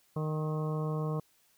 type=harmonic tone with a mistuned harmonic; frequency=154.5 Hz; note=D#3; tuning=12 cents flat; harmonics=1 / 2 / 3 / 4 / 5 / 6 / 7 / 8; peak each=-31 / -43 / -38 / -44 / -48 / -53 / -43 / -52 dBFS; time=0.16-1.2 s; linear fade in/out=5 ms; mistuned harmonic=8; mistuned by=+40 cents; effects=white hiss -68 dBFS RMS until 1.57 s